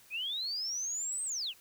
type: linear two-way sweep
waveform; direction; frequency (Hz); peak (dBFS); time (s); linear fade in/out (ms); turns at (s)
sine; up then down; 2391 to 8372 to 2391; -33; 0.1-1.54; 50; 1.24
effects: white hiss -60 dBFS RMS until 1.6 s